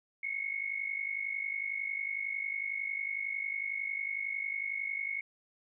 sine tone pair together, 2166 / 2217 Hz, C#7 / C#7, -41 / 0 cents, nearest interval unison, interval 41 cents, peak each -36 / -36 dBFS, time 0.23-5.21 s, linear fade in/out 5 ms, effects none

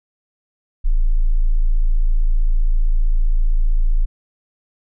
sine tone, 27.68 Hz, A0, 11 cents sharp, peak -11 dBFS, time 0.84-4.06 s, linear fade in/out 20 ms, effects none

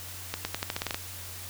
accelerating click train, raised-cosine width 0.2 ms, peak -12 dBFS, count 10, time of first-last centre 0.34-0.945 s, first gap 110 ms, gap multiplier 0.87, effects added 91 Hz sine -45 dBFS peak until 1.49 s + white hiss -42 dBFS RMS until 1.49 s

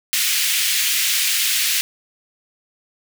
pink high-pass noise, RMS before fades -19 dBFS, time 0.13-1.81 s, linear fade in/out 0 ms, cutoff 2100 Hz, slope 24 dB/octave, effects none

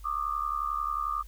sine tone with amplitude modulation, 1200 Hz, D6, 37 cents sharp, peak -24 dBFS, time 0.04-1.23 s, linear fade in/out 20 ms, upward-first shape sine, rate 71.2 Hz, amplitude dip 90%, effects added 50 Hz sine -43 dBFS peak until 1.27 s + white hiss -60 dBFS RMS until 1.27 s

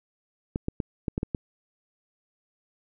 clicks, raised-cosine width 3 ms, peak -14 dBFS, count 7, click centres 0.559 / 0.684 / 0.802 / 1.082 / 1.179 / 1.231 / 1.348 s, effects none

